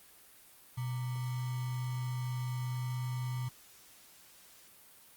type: tone with sample-and-hold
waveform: sine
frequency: 124.7 Hz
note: B2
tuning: 17 cents sharp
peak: -33 dBFS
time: 0.77-3.49 s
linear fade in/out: 10 ms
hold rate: 1050 Hz
effects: white hiss -58 dBFS RMS until 5.16 s + Opus 32 kbps